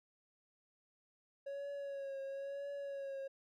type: tone with vibrato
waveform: triangle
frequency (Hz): 554.4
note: C#5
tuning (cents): 0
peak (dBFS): -39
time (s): 1.46-3.28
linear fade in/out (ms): 10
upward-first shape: triangle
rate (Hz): 1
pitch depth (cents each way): 41
effects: none